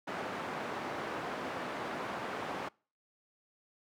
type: band-pass noise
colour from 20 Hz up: white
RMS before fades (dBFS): -39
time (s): 0.07-2.69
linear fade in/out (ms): 10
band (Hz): 170 to 1200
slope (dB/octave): 12
effects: noise-tail reverb RT60 0.4 s tail -26 dB re dry